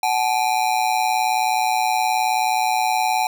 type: ring-modulated tone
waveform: square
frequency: 803 Hz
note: G5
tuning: 41 cents sharp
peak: -15 dBFS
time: 0.03-3.27 s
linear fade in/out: 2 ms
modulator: 59.5 Hz
effects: none